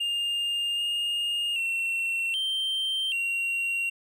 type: tone with pitch steps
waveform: triangle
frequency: 2814 / 2836 / 2715 / 3136 / 2749 Hz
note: F7 / F7 / F7 / G7 / F7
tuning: +12 / +26 / -50 / 0 / -28 cents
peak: -24 dBFS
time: 0-3.9 s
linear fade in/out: 10 ms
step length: 780 ms
effects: none